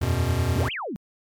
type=chord; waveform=square; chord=E suspended second; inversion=none; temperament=equal; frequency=82.41 / 92.5 / 123.47 Hz; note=E2 / F#2 / B2; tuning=0 / 0 / 0 cents; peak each=-26 dBFS; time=0.01-0.69 s; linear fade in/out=10 ms
type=exponential two-way sweep; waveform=sine; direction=up then down; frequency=174.6 to 3283 to 174.6 Hz; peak=-28 dBFS; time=0.55-0.96 s; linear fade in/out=0 ms; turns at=0.72 s
effects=MP3 96 kbps